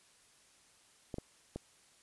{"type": "clicks", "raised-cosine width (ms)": 2, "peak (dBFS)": -26, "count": 3, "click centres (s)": [1.142, 1.184, 1.56], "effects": ["white hiss -65 dBFS RMS until 2.02 s", "resampled to 24000 Hz"]}